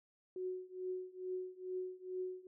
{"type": "tone with tremolo", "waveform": "sine", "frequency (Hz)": 368.9, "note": "F#4", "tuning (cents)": -5, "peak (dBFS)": -36, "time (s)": [0.36, 2.47], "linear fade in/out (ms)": 2, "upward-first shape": "triangle", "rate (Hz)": 2.3, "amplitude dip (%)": 95, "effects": []}